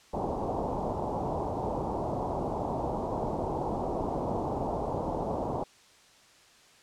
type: low-pass noise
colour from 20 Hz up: white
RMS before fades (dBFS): -32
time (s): 0.13-5.64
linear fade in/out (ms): 10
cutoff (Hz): 940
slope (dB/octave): 48
effects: white hiss -58 dBFS RMS until 6.82 s + low-pass 7000 Hz 12 dB/octave